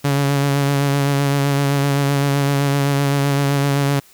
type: tone with vibrato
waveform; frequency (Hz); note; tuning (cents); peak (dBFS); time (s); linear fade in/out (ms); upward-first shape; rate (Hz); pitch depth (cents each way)
sawtooth; 140.6; C#3; +25; -11; 0.04-4; 10; sine; 7.8; 25
effects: white hiss -49 dBFS RMS until 4.13 s